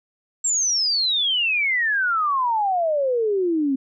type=exponential sweep; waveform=sine; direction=down; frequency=7600 to 261.6 Hz; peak=-18 dBFS; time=0.44-3.76 s; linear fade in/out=10 ms; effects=none